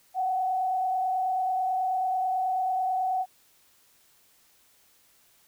sine tone with frequency modulation, 748 Hz, F#5, 19 cents sharp, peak -24 dBFS, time 0.14-3.26 s, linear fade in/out 50 ms, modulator 29.2 Hz, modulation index 0.62, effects white hiss -62 dBFS RMS until 5.47 s

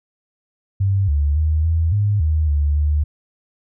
sine tone with pitch steps, 97.7 / 72.5 / 77.8 / 81.8 / 103.1 / 77.9 / 73 / 74.5 Hz, G2 / D2 / D#2 / E2 / G#2 / D#2 / D2 / D2, -5 / -22 / 0 / -13 / -12 / +3 / -10 / +25 cents, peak -14 dBFS, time 0.8-3.04 s, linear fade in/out 10 ms, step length 280 ms, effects none

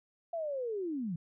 sine linear sweep, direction down, 688 to 154.7 Hz, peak -33 dBFS, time 0.33-1.16 s, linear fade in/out 5 ms, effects none

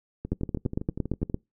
two click trains, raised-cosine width 3 ms, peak -20 / -13 dBFS, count 14 / 10, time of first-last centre 0.25-1.298 / 0.32-1.344 s, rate 12.4 / 8.79 Hz, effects noise-tail reverb RT60 0.2 s tail -25 dB re dry

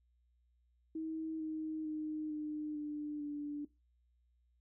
sine tone with pitch steps, 319 / 313.5 / 308.1 / 302.8 / 297.6 / 292.5 Hz, D#4 / D#4 / D#4 / D#4 / D4 / D4, +43 / +13 / -17 / -47 / +23 / -7 cents, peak -37 dBFS, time 0.95-3.65 s, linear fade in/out 5 ms, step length 450 ms, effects noise-tail reverb RT60 0.2 s tail -18 dB re dry + added 60 Hz sine -70 dBFS peak until 4.6 s

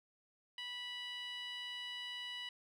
15% pulse tone with band-pass filter, 982 Hz, B5, 10 cents flat, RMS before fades -45 dBFS, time 0.58-2.49 s, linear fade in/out 2 ms, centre 2900 Hz, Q 2.2, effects none

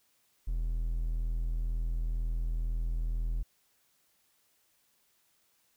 triangle tone, 41.03 Hz, E1, 7 cents flat, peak -27 dBFS, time 0.47-3.43 s, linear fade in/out 10 ms, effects white hiss -71 dBFS RMS until 5.76 s

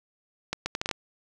accelerating click train, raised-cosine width 0.2 ms, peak -11 dBFS, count 7, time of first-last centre 0.53-0.912 s, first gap 130 ms, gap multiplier 0.7, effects none

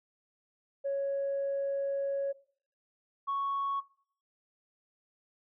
sine tone pair in turn, 554.4 / 1108.8 Hz, C#5 / C#6, 0 / 0 cents, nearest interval octave, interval 1200 cents, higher second, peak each -28 dBFS, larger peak neither, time 0.84-2.33 / 3.27-3.81 s, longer first, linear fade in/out 20 ms, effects noise-tail reverb RT60 0.5 s tail -19 dB re dry + tanh soft clip ceiling -26 dBFS

